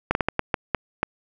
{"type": "slowing click train", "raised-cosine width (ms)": 0.5, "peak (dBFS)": -5, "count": 8, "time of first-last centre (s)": [0.11, 1.03], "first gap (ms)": 41, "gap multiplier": 1.38, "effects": []}